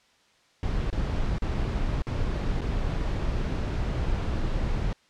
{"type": "noise with dropouts", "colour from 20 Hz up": "brown", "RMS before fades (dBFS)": -27, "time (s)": [0.63, 4.93], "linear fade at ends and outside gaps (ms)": 1, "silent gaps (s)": [[0.902, 0.927], [1.384, 1.421], [2.021, 2.069], [2.608, 2.615]], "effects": ["white hiss -62 dBFS RMS until 5.09 s", "low-pass 5000 Hz 12 dB/octave"]}